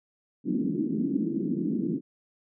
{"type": "band-pass noise", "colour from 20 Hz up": "white", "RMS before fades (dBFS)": -28, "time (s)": [0.44, 2.01], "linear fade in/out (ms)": 50, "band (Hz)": [170, 330], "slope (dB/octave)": 48, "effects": []}